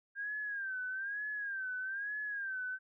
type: tone with vibrato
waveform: sine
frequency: 1600 Hz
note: G6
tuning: 35 cents sharp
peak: -36 dBFS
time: 0.15-2.79 s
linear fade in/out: 50 ms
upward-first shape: sine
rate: 1.1 Hz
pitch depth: 110 cents each way
effects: none